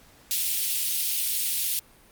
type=high-pass noise; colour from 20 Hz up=white; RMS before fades=-26 dBFS; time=0.31-1.79 s; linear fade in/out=0 ms; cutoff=2700 Hz; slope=24 dB/octave; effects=pink hiss -55 dBFS RMS until 2.11 s + Opus 48 kbps